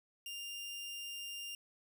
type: tone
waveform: sawtooth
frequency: 2799 Hz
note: F7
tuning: 3 cents sharp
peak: -39 dBFS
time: 0.26-1.55 s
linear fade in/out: 2 ms
effects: 12-bit